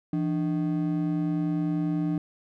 triangle ring-modulated tone, 233.1 Hz, A#3, in tune, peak -19 dBFS, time 0.13-2.18 s, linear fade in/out 2 ms, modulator 65.1 Hz, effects none

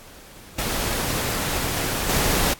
pink noise with level steps, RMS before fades -25 / -21 dBFS, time 0.58-2.54 s, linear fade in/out 10 ms, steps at 2.09 s, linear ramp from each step 5 ms, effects pink hiss -45 dBFS RMS until 2.59 s + AAC 64 kbps

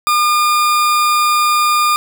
40% pulse tone, 1210 Hz, D#6, 49 cents flat, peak -10 dBFS, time 0.07-1.96 s, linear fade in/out 0 ms, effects none

